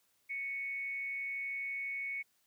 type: tone with amplitude modulation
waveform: sine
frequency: 2217 Hz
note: C#7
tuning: in tune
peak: -34 dBFS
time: 0.29-2.23 s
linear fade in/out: 20 ms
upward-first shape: sine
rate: 259 Hz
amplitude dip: 40%
effects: white hiss -74 dBFS RMS until 2.46 s + high-pass 60 Hz 12 dB/octave